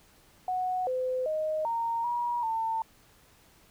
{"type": "tone with pitch steps", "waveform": "sine", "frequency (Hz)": [737, 511, 622, 924, 958, 899], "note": ["F#5", "C5", "D#5", "A#5", "A#5", "A5"], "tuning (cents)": [-7, -41, -1, -16, 47, 37], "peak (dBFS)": -27, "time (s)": [0.48, 2.82], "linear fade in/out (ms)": 2, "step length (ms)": 390, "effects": ["pink hiss -60 dBFS RMS until 3.7 s"]}